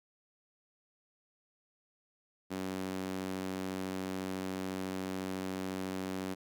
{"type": "tone with high-pass filter", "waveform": "sawtooth", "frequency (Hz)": 94, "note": "F#2", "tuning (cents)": 28, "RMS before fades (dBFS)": -38, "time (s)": [2.5, 6.35], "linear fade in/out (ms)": 20, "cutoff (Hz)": 240, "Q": 1.8, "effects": []}